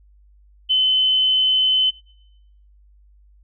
sine tone, 3044 Hz, F#7, 48 cents sharp, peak -14 dBFS, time 0.69-1.91 s, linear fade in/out 20 ms, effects noise-tail reverb RT60 0.9 s tail -24 dB re dry + added 50 Hz sine -49 dBFS peak until 3.43 s

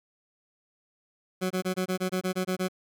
20% pulse tone bursts, 185 Hz, F#3, in tune, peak -21 dBFS, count 11, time 1.41-2.685 s, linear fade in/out 20 ms, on 95 ms, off 23 ms, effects none

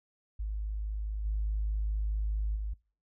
sine tone with level steps, 52.4 Hz, G#1, 16 cents sharp, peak -31 / -27 / -31 dBFS, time 0.39-2.74 s, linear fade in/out 10 ms, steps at 1.24 / 2.55 s, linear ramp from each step 20 ms, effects noise-tail reverb RT60 0.4 s tail -26 dB re dry + tanh soft clip ceiling -23 dBFS

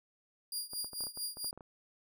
20% pulse tone with tremolo, 4817 Hz, D8, 43 cents sharp, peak -28 dBFS, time 0.52-1.51 s, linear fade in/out 2 ms, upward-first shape triangle, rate 4.5 Hz, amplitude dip 95%
clicks, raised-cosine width 1 ms, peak -36 dBFS, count 12, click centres 0.734 / 0.845 / 0.933 / 1.007 / 1.038 / 1.069 / 1.174 / 1.371 / 1.445 / 1.529 / 1.576 / 1.608 s
effects none

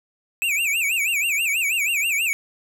square tone with vibrato, 2500 Hz, D#7, 8 cents sharp, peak -20 dBFS, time 0.42-2.33 s, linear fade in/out 0 ms, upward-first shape sine, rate 6.2 Hz, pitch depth 200 cents each way, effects none

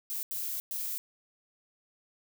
violet noise bursts at uneven times, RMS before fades -35 dBFS, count 3, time 0.1-0.23 / 0.31-0.6 / 0.71-0.98 s, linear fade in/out 0 ms, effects none

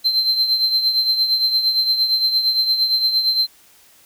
triangle tone with tremolo, 4111 Hz, C8, 31 cents flat, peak -11 dBFS, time 0.04-3.47 s, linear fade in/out 20 ms, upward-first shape triangle, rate 8.7 Hz, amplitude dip 65%, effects white hiss -51 dBFS RMS until 4.05 s

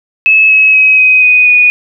sine tone with pitch steps, 2593 / 2568 / 2543 / 2518 / 2493 / 2469 Hz, E7 / E7 / D#7 / D#7 / D#7 / D#7, -29 / -46 / +37 / +20 / +3 / -14 cents, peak -3 dBFS, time 0.26-1.7 s, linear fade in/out 0 ms, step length 240 ms, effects none

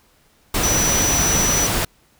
sine tone in noise, 5920 Hz, F#8, in tune, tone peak -18 dBFS, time 0.63-1.67 s, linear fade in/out 5 ms, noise pink, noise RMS -20 dBFS, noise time 0.54-1.85 s, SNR -1 dB, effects pink hiss -57 dBFS RMS until 2.19 s

